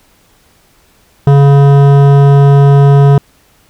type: tone with hard clipping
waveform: triangle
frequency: 140.5 Hz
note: C#3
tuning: 24 cents sharp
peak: -4 dBFS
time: 1.27-3.18 s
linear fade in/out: 2 ms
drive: 18 dB
effects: pink hiss -49 dBFS RMS until 3.69 s